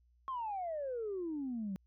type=exponential sweep; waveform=sine; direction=down; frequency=1089 to 185 Hz; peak=-35 dBFS; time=0.28-1.76 s; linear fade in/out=0 ms; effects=tanh soft clip ceiling -32 dBFS + added 60 Hz sine -66 dBFS peak until 1.86 s